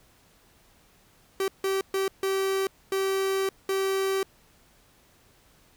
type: tone bursts at uneven times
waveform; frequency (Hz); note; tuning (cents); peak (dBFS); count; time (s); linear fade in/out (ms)
45% pulse; 386.5; G4; -24; -24; 6; 1.4-1.48 / 1.64-1.81 / 1.94-2.08 / 2.23-2.67 / 2.92-3.49 / 3.69-4.23; 2
effects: pink hiss -60 dBFS RMS until 5.76 s